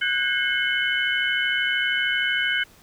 sine tone cluster, 1481 / 1614 / 2162 / 3015 Hz, F#6 / G#6 / C#7 / F#7, +1 / -50 / -44 / +32 cents, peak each -26 dBFS, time 0.01-2.64 s, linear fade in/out 10 ms, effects pink hiss -53 dBFS RMS until 2.82 s

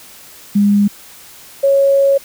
sine tone pair in turn, 203.6 / 552.4 Hz, G#3 / C#5, -34 / -6 cents, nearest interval octave + perfect fourth, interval 1728 cents, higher second, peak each -8 dBFS, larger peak neither, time 0.55-0.88 / 1.63-2.18 s, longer second, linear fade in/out 10 ms, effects white hiss -39 dBFS RMS until 2.24 s

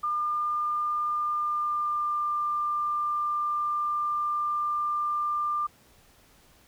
sine tone with pitch glide, 1203 to 1193.3 Hz, D6 to D6, +41 to +27 cents, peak -25 dBFS, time 0.03-5.67 s, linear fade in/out 10 ms, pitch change -14 cents, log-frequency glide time 1.1-2.34 s, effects pink hiss -59 dBFS RMS until 6.67 s

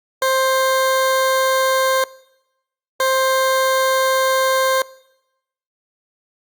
20% pulse tone pair in turn, 526 / 526 Hz, C5 / C5, +9 / +9 cents, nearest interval unison, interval 0 cents, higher neither, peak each -10 dBFS, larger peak neither, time 0.22-2.04 / 3-4.82 s, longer neither, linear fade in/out 2 ms, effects noise-tail reverb RT60 0.9 s tail -22 dB re dry + Opus 48 kbps

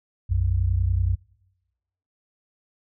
sine tone pair together, 61.3 / 91.85 Hz, B1 / F#2, -12 / -12 cents, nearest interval perfect fifth, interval 700 cents, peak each -23 / -21 dBFS, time 0.29-1.16 s, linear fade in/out 20 ms, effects noise-tail reverb RT60 1.0 s tail -24 dB re dry

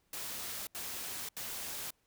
white noise bursts, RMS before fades -41 dBFS, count 3, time 0.13-1.906 s, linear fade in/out 2 ms, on 540 ms, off 78 ms, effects pink hiss -75 dBFS RMS until 2.06 s

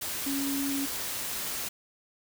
sine tone in noise, 277.2 Hz, C#4, in tune, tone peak -29 dBFS, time 0.26-0.86 s, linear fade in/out 10 ms, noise white, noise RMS -34 dBFS, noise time 0.01-1.69 s, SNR +2 dB, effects none

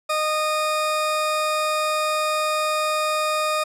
40% pulse tone pair together, 616 / 1232 Hz, D#5 / D#6, -17 / -17 cents, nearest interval octave, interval 1200 cents, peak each -23 dBFS, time 0.09-3.64 s, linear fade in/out 10 ms, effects low-pass 12000 Hz 12 dB/octave

